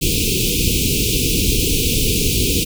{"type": "band-stop noise", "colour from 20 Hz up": "pink", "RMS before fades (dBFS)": -17, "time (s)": [0.01, 2.65], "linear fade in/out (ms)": 20, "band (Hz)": [480, 2400], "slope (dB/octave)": 96, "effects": []}